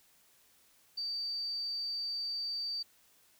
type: tone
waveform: sine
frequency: 4627 Hz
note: D8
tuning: 27 cents flat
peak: -34 dBFS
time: 0.97-2.83 s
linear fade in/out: 10 ms
effects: white hiss -66 dBFS RMS until 3.39 s